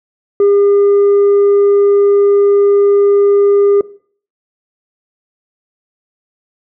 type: tone with tanh clipping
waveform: triangle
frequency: 403.6 Hz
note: G#4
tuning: 49 cents flat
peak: -7 dBFS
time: 0.4-3.81 s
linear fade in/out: 2 ms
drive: 7 dB
effects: noise-tail reverb RT60 0.5 s tail -19 dB re dry